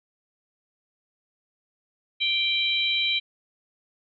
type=harmonic tone; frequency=784 Hz; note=G5; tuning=in tune; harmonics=3 / 4 / 5; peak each=-26 / -26 / -26 dBFS; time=2.2-3.2 s; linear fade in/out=20 ms; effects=none